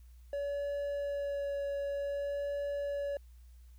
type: tone with vibrato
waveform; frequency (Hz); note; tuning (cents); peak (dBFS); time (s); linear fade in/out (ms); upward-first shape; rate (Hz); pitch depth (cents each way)
triangle; 567; C#5; +39; -31; 0.33-3.17; 2; sine; 0.54; 11
effects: added 60 Hz sine -52 dBFS peak until 3.78 s + white hiss -72 dBFS RMS until 3.78 s